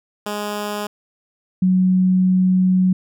10% pulse / sine tone pair in turn, 207.7 / 185.04 Hz, G#3 / F#3, 0 / 0 cents, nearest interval major second, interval 200 cents, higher first, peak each -15 / -12 dBFS, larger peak second, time 0.26-0.87 / 1.62-2.93 s, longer second, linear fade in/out 5 ms, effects none

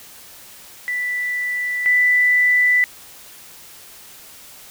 sine tone pair in turn, 1975.5 / 1984.4 Hz, B6 / B6, 0 / +8 cents, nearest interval unison, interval 8 cents, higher second, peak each -20 / -12 dBFS, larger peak second, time 0.88-1.86 / 1.86-2.84 s, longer neither, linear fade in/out 0 ms, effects white hiss -42 dBFS RMS until 4.7 s

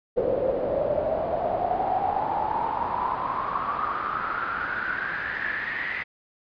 brown noise with band-pass filter sweep, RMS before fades -27 dBFS, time 0.16-6.04 s, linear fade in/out 20 ms, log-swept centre 500 to 2000 Hz, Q 9.2, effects resampled to 11025 Hz

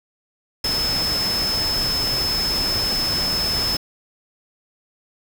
sine tone in noise, 5220 Hz, E8, 18 cents flat, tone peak -20 dBFS, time 0.64-3.77 s, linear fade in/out 5 ms, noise pink, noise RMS -27 dBFS, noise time 0.64-3.77 s, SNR +4 dB, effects none

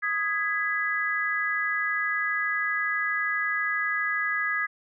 sine chord, G# minor, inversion second, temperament just, 1245.9 / 1661.2 / 1993.5 Hz, D#6 / G#6 / B6, +2 / 0 / +16 cents, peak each -31 / -27 / -29 dBFS, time 0.02-4.67 s, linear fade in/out 20 ms, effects none

